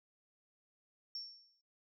sine tone with exponential decay, 5460 Hz, F8, 40 cents flat, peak -38 dBFS, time 1.15-1.61 s, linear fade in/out 1 ms, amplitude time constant 100 ms, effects noise-tail reverb RT60 0.4 s tail -19 dB re dry + tanh soft clip ceiling -34 dBFS

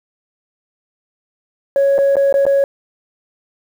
sine tone with dropouts, 554.4 Hz, C#5, in tune, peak -8 dBFS, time 1.76-2.64 s, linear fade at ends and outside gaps 1 ms, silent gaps 1.981-1.987 / 2.156-2.167 / 2.326-2.341 / 2.454-2.465 s, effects tanh soft clip ceiling -8 dBFS + 7-bit

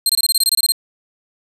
20% pulse tone bursts, 4186 Hz, C8, in tune, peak -6 dBFS, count 12, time 0.06-0.721 s, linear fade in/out 2 ms, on 34 ms, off 23 ms, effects resampled to 32000 Hz + 7-bit

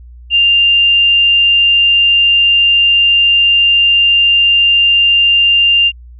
sine tone, 2794 Hz, F7, in tune, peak -6 dBFS, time 0.3-5.92 s, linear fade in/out 50 ms, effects added 60 Hz sine -32 dBFS peak until 6.19 s

